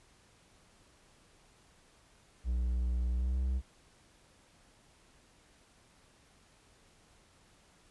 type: tone with pitch glide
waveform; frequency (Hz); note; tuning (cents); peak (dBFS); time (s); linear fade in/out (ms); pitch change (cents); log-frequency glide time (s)
triangle; 60.9 to 64.19; B1 to C2; -24 to -32; -27; 2.44-3.62; 50; +92; 3.13-3.36
effects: pink hiss -64 dBFS RMS until 7.9 s + resampled to 24000 Hz